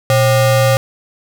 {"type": "ring-modulated tone", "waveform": "square", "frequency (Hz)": 329.6, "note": "E4", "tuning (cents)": 0, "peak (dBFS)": -7, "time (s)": [0.1, 0.77], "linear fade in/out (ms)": 0, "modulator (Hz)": 209, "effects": ["8-bit"]}